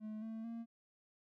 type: tone with pitch steps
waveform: triangle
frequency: 215.3 / 222.8 / 230.5 Hz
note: A3 / A3 / A#3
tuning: -37 / +22 / -19 cents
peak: -40 dBFS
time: 0-0.66 s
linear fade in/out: 50 ms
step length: 220 ms
effects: none